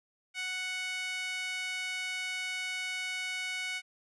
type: tone with high-pass filter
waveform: sawtooth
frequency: 740 Hz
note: F#5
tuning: in tune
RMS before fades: -36 dBFS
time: 0.34-3.82 s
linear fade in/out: 50 ms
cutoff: 2100 Hz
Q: 2.8
effects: resampled to 24000 Hz